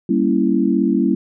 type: chord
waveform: sine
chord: G diminished seventh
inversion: none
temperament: equal with one note detuned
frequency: 196 / 233.1 / 277.2 / 331.9 Hz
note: G3 / Bb3 / Db4 / Fb4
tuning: 0 / 0 / 0 / +12 cents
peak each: -19 dBFS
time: 0.09-1.15 s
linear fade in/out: 5 ms
effects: none